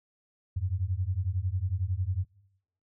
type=beating tone pair; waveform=sine; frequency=87.31 / 98.31 Hz; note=F2 / G2; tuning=0 / +5 cents; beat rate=11 Hz; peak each=-30 dBFS; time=0.56-2.25 s; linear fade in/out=10 ms; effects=noise-tail reverb RT60 0.9 s tail -24 dB re dry